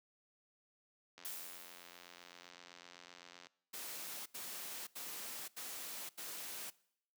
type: click train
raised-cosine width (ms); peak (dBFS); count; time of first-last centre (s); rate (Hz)
0.2; -36; 202; 1.18-3.469; 87.8
type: noise with exponential decay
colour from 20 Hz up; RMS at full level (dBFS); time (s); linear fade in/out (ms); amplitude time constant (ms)
blue; -43; 1.25-2.5; 0; 270
type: noise bursts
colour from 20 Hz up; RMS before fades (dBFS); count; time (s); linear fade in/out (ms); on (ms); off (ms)
white; -46; 5; 3.73-6.704; 10; 530; 81
effects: noise-tail reverb RT60 0.7 s tail -22 dB re dry + high-pass 200 Hz 12 dB/octave